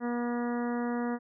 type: harmonic tone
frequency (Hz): 240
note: B3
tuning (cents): -49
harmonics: 1 / 2 / 3 / 4 / 5 / 6 / 7 / 8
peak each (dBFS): -30 / -36 / -40 / -42 / -44 / -46 / -47 / -48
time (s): 0-1.19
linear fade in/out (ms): 50
effects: none